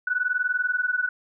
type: tone pair together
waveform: sine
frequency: 1472 / 1492.5 Hz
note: F#6 / F#6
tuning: -9 / +15 cents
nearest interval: unison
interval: 24 cents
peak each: -25 dBFS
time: 0.07-1.09 s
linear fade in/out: 5 ms
effects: none